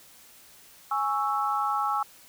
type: chord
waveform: sine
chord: C# minor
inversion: second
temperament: equal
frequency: 830.6 / 1108.7 / 1318.5 Hz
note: G#5 / C#6 / E6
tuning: 0 / 0 / 0 cents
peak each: -28 / -30 / -28 dBFS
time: 0.91-2.03 s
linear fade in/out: 5 ms
effects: white hiss -53 dBFS RMS until 2.28 s